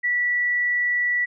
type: tone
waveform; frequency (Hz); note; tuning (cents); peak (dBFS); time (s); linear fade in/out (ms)
sine; 1950; B6; -23; -19; 0.03-1.26; 20
effects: none